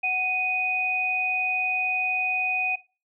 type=tone pair together; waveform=sine; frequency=741.8 / 2489 Hz; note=F#5 / D#7; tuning=+4 / 0 cents; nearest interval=octave + major sixth; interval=2096 cents; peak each=-30 / -23 dBFS; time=0.03-2.76 s; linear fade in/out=10 ms; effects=noise-tail reverb RT60 0.3 s tail -18 dB re dry